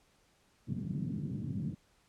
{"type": "band-pass noise", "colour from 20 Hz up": "pink", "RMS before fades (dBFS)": -37, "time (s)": [0.67, 1.75], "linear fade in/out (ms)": 20, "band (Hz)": [130, 220], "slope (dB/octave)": 24, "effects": ["pink hiss -69 dBFS RMS until 2.08 s", "low-pass 10000 Hz 12 dB/octave"]}